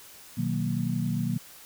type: chord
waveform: sine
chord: B major seventh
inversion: none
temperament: equal with one note detuned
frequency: 123.47 / 155.56 / 185.64 / 233.1 Hz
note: B2 / D#3 / F#3 / A#3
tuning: 0 / 0 / +6 / 0 cents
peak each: -31 dBFS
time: 0.37-1.38 s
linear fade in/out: 10 ms
effects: white hiss -49 dBFS RMS until 1.65 s